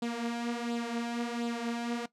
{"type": "tone with flanger", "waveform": "sawtooth", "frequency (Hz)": 235.8, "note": "A#3", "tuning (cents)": 20, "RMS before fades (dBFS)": -34, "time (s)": [0.02, 2.06], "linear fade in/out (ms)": 5, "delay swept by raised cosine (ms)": [0.24, 5.54], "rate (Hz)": 1.4, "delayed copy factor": 0.6, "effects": ["noise-tail reverb RT60 0.1 s tail -18 dB re dry", "low-pass 7000 Hz 12 dB/octave"]}